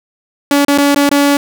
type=tone with dropouts; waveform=sawtooth; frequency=284.6 Hz; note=C#4; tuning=46 cents sharp; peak=-4 dBFS; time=0.51-1.37 s; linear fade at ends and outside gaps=2 ms; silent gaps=0.649-0.682 / 0.777-0.783 / 0.947-0.96 / 1.092-1.113 s; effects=none